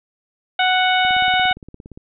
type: harmonic tone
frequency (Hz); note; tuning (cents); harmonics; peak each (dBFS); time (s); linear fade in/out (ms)
740; F#5; 0; 1 / 2 / 3 / 4 / 5; -17 / -20 / -22 / -23 / -24; 0.59-1.53; 5
type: click train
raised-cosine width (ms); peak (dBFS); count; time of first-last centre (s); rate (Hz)
3; -24; 17; 1.05-1.975; 17.3
effects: none